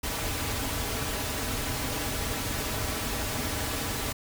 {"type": "noise with comb filter", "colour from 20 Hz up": "pink", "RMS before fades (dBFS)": -31, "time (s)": [0.03, 4.13], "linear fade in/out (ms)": 10, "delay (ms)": 5.6, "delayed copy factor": -0.55, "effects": []}